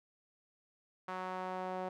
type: tone with band-pass filter sweep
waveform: sawtooth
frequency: 185 Hz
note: F#3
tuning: in tune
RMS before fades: -40 dBFS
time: 1.08-1.89 s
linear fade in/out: 5 ms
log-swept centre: 1100 to 680 Hz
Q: 1.7
effects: none